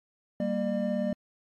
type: tone cluster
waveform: triangle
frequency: 196.2 / 233.3 / 601 Hz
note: G3 / A#3 / D5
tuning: +2 / +2 / +40 cents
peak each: -29 dBFS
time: 0.4-1.13 s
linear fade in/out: 2 ms
effects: AAC 64 kbps